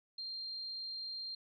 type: tone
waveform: sine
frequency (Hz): 4186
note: C8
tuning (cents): 0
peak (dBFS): -40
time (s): 0.18-1.35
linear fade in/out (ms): 5
effects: none